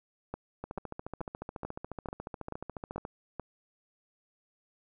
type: two click trains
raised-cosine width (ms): 1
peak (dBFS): -22 / -24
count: 8 / 35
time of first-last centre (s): 0.34-3.397 / 0.64-3.051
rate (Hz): 2.29 / 14.1
effects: none